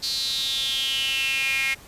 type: tone with high-pass filter sweep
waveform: sawtooth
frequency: 269.1 Hz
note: C4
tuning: 49 cents sharp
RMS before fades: -25 dBFS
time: 0.02-1.75 s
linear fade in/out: 20 ms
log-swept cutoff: 4400 to 2200 Hz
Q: 8
effects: pink hiss -47 dBFS RMS until 1.87 s + resampled to 32000 Hz